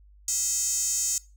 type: tone with high-pass filter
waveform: square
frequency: 285.5 Hz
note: D4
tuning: 49 cents flat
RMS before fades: -27 dBFS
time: 0.28-1.18 s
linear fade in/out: 2 ms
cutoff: 6800 Hz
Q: 6.7
effects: noise-tail reverb RT60 0.3 s tail -21 dB re dry + added 50 Hz sine -51 dBFS peak until 1.36 s